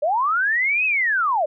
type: linear two-way sweep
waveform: sine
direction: up then down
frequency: 554.4 to 2600 to 554.4 Hz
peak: -17 dBFS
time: 0.02-1.46 s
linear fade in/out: 10 ms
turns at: 0.85 s
effects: none